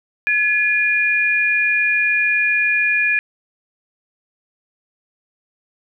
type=tone pair together; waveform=sine; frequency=1701.8 / 2429 Hz; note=G#6 / D#7; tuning=+42 / -42 cents; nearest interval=tritone; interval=616 cents; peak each=-18 / -16 dBFS; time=0.27-3.19 s; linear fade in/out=0 ms; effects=none